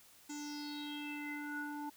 square tone with low-pass filter sweep, 293.7 Hz, D4, in tune, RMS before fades -43 dBFS, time 0.29-1.9 s, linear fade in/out 10 ms, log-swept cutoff 7200 to 1000 Hz, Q 7.4, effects white hiss -62 dBFS RMS until 1.96 s

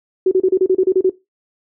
sine tone bursts, 374.1 Hz, F#4, 19 cents sharp, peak -9 dBFS, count 10, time 0.26-1.097 s, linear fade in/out 5 ms, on 54 ms, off 33 ms, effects noise-tail reverb RT60 0.2 s tail -18 dB re dry

